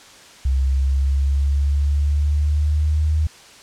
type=exponential sweep; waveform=sine; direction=up; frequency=66 to 77.78 Hz; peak=-15 dBFS; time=0.45-3.27 s; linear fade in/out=5 ms; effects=white hiss -44 dBFS RMS until 3.62 s + low-pass 7000 Hz 12 dB/octave